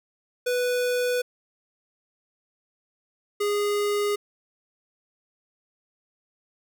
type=tone pair in turn; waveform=square; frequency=493.9 / 411.7 Hz; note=B4 / G#4; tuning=0 / -15 cents; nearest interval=minor third; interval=315 cents; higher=first; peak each=-23 dBFS; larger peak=neither; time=0.46-1.22 / 3.4-4.16 s; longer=neither; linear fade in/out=10 ms; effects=none